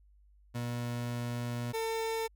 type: tone pair in turn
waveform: 30% pulse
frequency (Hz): 120.2 / 449.3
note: B2 / A4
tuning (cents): -46 / +36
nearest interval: octave + major seventh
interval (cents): 2282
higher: second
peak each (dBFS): -31 / -29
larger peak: second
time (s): 0.54-1.73 / 1.73-2.28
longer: first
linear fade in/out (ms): 20
effects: added 50 Hz sine -59 dBFS peak until 2.35 s